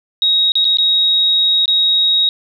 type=tone with dropouts; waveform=sine; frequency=3784 Hz; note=A#7; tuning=25 cents sharp; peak=-10 dBFS; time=0.22-2.29 s; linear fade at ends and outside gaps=1 ms; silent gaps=0.52-0.554 / 0.645-0.651 / 0.771-0.785 / 1.657-1.679 s; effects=8-bit